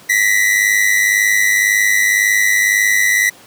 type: tone pair together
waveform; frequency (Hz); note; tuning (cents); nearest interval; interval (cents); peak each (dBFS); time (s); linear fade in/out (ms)
45% pulse; 1915.1 / 2017; A#6 / B6; +46 / +36; minor second; 90; -14; 0.09-3.3; 10
effects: pink hiss -42 dBFS RMS until 3.46 s + high-pass 150 Hz 12 dB/octave